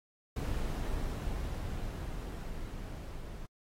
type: noise with level ramp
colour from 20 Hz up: brown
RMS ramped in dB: -33 to -43 dBFS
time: 0.36-3.46 s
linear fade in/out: 5 ms
effects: AAC 48 kbps